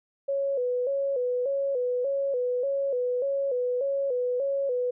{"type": "tone with vibrato", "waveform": "sine", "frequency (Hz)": 523.3, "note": "C5", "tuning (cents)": 0, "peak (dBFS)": -24, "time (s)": [0.28, 4.91], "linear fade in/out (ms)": 10, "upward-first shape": "square", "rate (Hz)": 1.7, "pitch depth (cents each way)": 96, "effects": []}